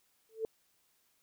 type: tone with exponential growth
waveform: sine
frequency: 444.1 Hz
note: A4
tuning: 16 cents sharp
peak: -28 dBFS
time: 0.29-0.45 s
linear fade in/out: 1 ms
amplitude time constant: 33 ms
effects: white hiss -73 dBFS RMS until 1.22 s